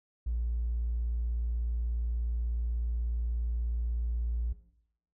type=tone; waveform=triangle; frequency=58.27 Hz; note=A#1; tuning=in tune; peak=-25 dBFS; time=0.26-4.53 s; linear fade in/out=10 ms; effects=noise-tail reverb RT60 0.7 s tail -18 dB re dry + tanh soft clip ceiling -26 dBFS